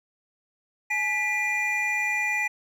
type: tone cluster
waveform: triangle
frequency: 845 / 1974 / 2403 Hz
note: G#5 / B6 / D7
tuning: +30 / -1 / +39 cents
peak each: -31 / -25 / -25 dBFS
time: 0.9-2.48 s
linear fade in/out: 10 ms
effects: none